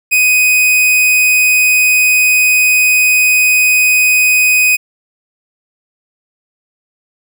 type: tone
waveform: 45% pulse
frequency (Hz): 2500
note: D#7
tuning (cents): +8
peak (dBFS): -7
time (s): 0.11-4.77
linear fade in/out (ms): 20
effects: none